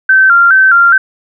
sine tone with vibrato, 1463 Hz, F#6, 20 cents flat, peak -3 dBFS, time 0.09-0.98 s, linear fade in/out 5 ms, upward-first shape square, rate 2.4 Hz, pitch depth 92 cents each way, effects none

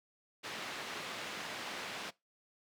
white band-pass noise, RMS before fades -43 dBFS, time 0.43-2.11 s, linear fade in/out 20 ms, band 170 to 3100 Hz, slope 12 dB/octave, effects noise-tail reverb RT60 0.2 s tail -21 dB re dry

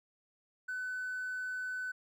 triangle tone with hard clipping, 1506 Hz, F#6, 30 cents sharp, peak -36 dBFS, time 0.68-1.92 s, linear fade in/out 10 ms, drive 4 dB, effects none

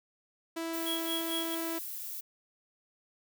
sawtooth tone, 329.6 Hz, E4, in tune, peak -30 dBFS, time 0.56-1.79 s, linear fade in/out 10 ms
violet noise, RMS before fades -40 dBFS, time 0.73-2.21 s, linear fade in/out 10 ms
square tone with tremolo, 3300 Hz, G#7, 12 cents flat, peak -33 dBFS, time 0.86-1.55 s, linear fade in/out 5 ms, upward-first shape sine, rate 4.5 Hz, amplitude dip 90%
effects none

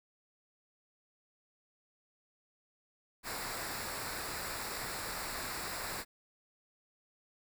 pink noise with comb filter, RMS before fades -40 dBFS, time 3.23-6.05 s, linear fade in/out 50 ms, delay 0.32 ms, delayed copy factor -0.65, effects none

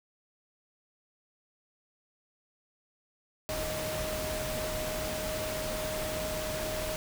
sine tone in noise, 622.3 Hz, D#5, in tune, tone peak -35 dBFS, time 3.49-6.96 s, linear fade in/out 0 ms, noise pink, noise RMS -36 dBFS, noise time 3.49-6.96 s, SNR -2 dB, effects none

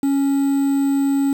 triangle tone with quantisation, 277.2 Hz, C#4, in tune, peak -13 dBFS, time 0.03-1.33 s, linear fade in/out 2 ms, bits 6, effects none

